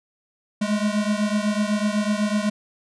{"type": "beating tone pair", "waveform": "square", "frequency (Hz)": [206.6, 214.6], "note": ["G#3", "A3"], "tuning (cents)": [-9, -43], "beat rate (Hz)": 8, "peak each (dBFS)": [-23, -25], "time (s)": [0.61, 2.5], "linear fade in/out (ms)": 10, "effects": ["resampled to 22050 Hz"]}